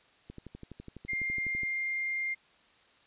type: click train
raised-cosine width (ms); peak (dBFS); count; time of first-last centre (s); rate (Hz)
3; -31; 17; 0.3-1.633; 12
type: tone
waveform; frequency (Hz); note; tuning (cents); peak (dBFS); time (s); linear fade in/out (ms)
sine; 2110; C7; +14; -30; 1.08-2.35; 20
effects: white hiss -63 dBFS RMS until 3.06 s + resampled to 8000 Hz